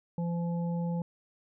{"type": "harmonic tone", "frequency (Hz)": 170.9, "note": "F3", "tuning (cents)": -37, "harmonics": [1, 3, 5], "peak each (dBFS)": [-29, -40, -44], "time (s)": [0.18, 1.02], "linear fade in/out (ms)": 2, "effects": []}